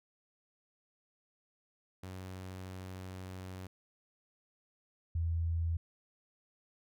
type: tone pair in turn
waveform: sawtooth / sine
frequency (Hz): 93.2 / 83.03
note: F#2 / E2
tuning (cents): +13 / +13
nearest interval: major second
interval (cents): 200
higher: first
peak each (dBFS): -39 / -30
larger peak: second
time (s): 2.03-3.67 / 5.15-5.77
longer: first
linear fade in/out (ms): 5
effects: none